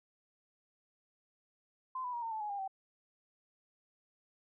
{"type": "tone with pitch steps", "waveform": "sine", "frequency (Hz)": [1032, 990, 949.6, 910.9, 873.8, 838.2, 804.1, 771.3], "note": ["C6", "B5", "A#5", "A#5", "A5", "G#5", "G5", "G5"], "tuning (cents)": [-24, 4, 32, -40, -12, 16, 44, -28], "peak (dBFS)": -36, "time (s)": [1.95, 2.678], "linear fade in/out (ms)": 5, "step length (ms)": 91, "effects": []}